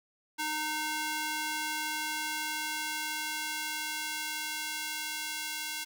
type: tone with high-pass filter sweep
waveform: square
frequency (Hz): 306.4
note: D#4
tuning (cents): -27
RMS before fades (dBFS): -35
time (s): 0.38-5.85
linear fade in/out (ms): 20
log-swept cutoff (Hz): 940 to 2200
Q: 0.7
effects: none